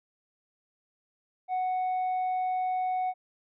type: tone with tanh clipping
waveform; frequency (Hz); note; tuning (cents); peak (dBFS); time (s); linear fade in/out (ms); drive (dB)
sine; 740; F#5; 0; -27; 1.48-3.14; 50; 2
effects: none